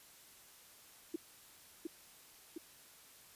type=tone with echo; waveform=sine; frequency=329.6 Hz; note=E4; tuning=in tune; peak=-34 dBFS; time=1.14-1.16 s; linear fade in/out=5 ms; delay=710 ms; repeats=2; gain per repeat=-3 dB; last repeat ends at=2.58 s; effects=white hiss -60 dBFS RMS until 3.35 s + resampled to 32000 Hz